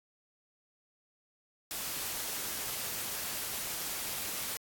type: noise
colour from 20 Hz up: white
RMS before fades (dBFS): -37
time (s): 1.71-4.57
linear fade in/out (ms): 0
effects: AAC 64 kbps